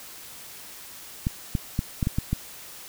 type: clicks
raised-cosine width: 5 ms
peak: -11 dBFS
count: 7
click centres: 1.269 / 1.552 / 1.791 / 2.028 / 2.071 / 2.185 / 2.33 s
effects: white hiss -43 dBFS RMS until 2.88 s